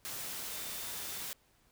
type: tone in noise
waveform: sine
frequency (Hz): 3574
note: A7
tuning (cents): +26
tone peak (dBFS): -52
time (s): 0.51-1.22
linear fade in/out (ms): 0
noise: white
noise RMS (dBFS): -41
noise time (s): 0.05-1.33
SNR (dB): -14
effects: pink hiss -69 dBFS RMS until 1.71 s